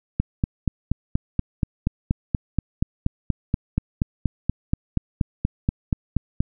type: click train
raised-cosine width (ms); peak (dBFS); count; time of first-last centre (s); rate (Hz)
5; -7; 27; 0.2-6.405; 4.19
effects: none